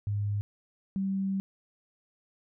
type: tone pair in turn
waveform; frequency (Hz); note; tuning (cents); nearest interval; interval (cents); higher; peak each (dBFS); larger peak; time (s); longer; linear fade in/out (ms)
sine; 102.6 / 193.68; G#2 / G3; -21 / -21; major seventh; 1100; second; -27; neither; 0.07-0.41 / 0.96-1.4; second; 0
effects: none